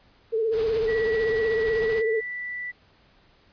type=tone with vibrato; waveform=sine; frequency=445.5 Hz; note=A4; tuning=22 cents sharp; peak=-21 dBFS; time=0.32-2.21 s; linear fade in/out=20 ms; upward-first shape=triangle; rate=16 Hz; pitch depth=68 cents each way
type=noise with tremolo; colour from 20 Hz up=pink; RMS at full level=-36 dBFS; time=0.51-2.03 s; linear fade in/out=50 ms; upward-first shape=sine; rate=13 Hz; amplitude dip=35%
type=tone with pitch glide; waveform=sine; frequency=1940 to 1969.4 Hz; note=B6 to B6; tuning=-31 to -5 cents; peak=-30 dBFS; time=0.87-2.72 s; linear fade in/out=20 ms; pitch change=+26 cents; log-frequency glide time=1.84-2 s
effects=pink hiss -59 dBFS RMS until 3.52 s + resampled to 11025 Hz